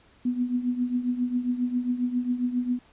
sine tone with tremolo, 246.9 Hz, B3, in tune, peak -20 dBFS, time 0.25-2.79 s, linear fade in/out 5 ms, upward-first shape triangle, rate 7.4 Hz, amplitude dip 80%, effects pink hiss -58 dBFS RMS until 2.92 s + resampled to 8000 Hz

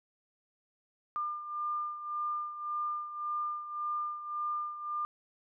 sine beating tone pair, 1200 / 1201.8 Hz, D6 / D6, +37 / +40 cents, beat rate 1.8 Hz, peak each -34 / -40 dBFS, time 1.16-5.05 s, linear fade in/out 0 ms, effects none

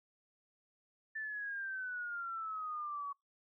sine exponential sweep, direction down, 1772 to 1122 Hz, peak -38 dBFS, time 1.15-3.13 s, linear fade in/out 10 ms, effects noise-tail reverb RT60 0.2 s tail -24 dB re dry

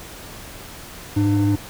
triangle tone pair together, 104.59 / 300.3 Hz, G#2 / D4, +13 / +39 cents, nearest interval octave + tritone, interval 1826 cents, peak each -15 dBFS, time 1.16-1.56 s, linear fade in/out 10 ms, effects tanh soft clip ceiling -9 dBFS + pink hiss -38 dBFS RMS until 1.69 s

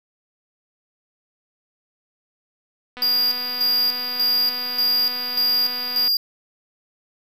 click train, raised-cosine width 0.3 ms, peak -20 dBFS, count 772, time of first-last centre 2.97-6.079 s, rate 248 Hz
square tone with tremolo, 4814 Hz, D8, 42 cents sharp, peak -17 dBFS, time 3.02-6.17 s, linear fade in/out 2 ms, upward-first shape square, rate 1.7 Hz, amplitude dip 60%
effects none

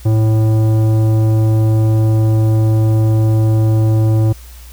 triangle tone with tanh clipping, 109.9 Hz, A2, 2 cents flat, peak -11 dBFS, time 0.05-4.33 s, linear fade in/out 10 ms, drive 17 dB, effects added 60 Hz sine -33 dBFS peak until 4.72 s + white hiss -42 dBFS RMS until 4.72 s

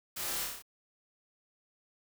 white noise with echo, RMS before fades -39 dBFS, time 0.16-0.45 s, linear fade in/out 10 ms, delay 29 ms, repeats 6, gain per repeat -2 dB, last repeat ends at 0.624 s, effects none

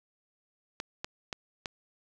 clicks, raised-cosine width 0.2 ms, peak -17 dBFS, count 4, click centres 0.801 / 1.045 / 1.328 / 1.658 s, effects none

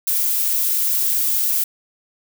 violet noise, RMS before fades -19 dBFS, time 0.07-1.64 s, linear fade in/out 5 ms, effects none

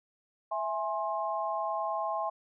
sine chord, E augmented, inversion none, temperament equal with one note detuned, 659.3 / 830.6 / 1060.5 Hz, E5 / G#5 / B#5, 0 / 0 / +23 cents, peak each -34 dBFS, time 0.51-2.3 s, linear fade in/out 10 ms, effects none

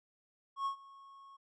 triangle tone with ADSR envelope, 1097 Hz, C#6, 18 cents flat, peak -29 dBFS, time 0.56-1.37 s, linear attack 97 ms, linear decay 100 ms, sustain -22 dB, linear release 14 ms, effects resampled to 24000 Hz

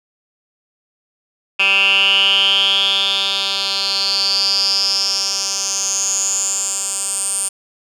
10% pulse tone with band-pass filter sweep, 196 Hz, G3, in tune, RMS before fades -17 dBFS, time 1.59-7.49 s, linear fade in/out 10 ms, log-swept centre 2600 to 8900 Hz, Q 8.9, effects none

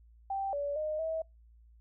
sine tone with pitch steps, 782 / 573 / 615 / 644 Hz, G5 / D5 / D#5 / E5, -4 / -43 / -20 / -41 cents, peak -31 dBFS, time 0.3-1.22 s, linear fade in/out 5 ms, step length 230 ms, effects noise-tail reverb RT60 0.2 s tail -26 dB re dry + added 57 Hz sine -56 dBFS peak until 1.8 s

